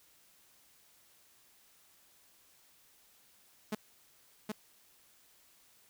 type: tone with echo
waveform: sawtooth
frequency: 213.6 Hz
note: G#3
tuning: 49 cents sharp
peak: -29 dBFS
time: 3.72-3.75 s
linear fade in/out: 5 ms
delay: 770 ms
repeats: 1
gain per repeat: -2 dB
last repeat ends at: 4.52 s
effects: white hiss -65 dBFS RMS until 5.89 s